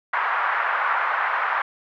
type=band-pass noise; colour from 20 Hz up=pink; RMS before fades=-23 dBFS; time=0.13-1.62 s; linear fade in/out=5 ms; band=930 to 1700 Hz; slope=24 dB/octave; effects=none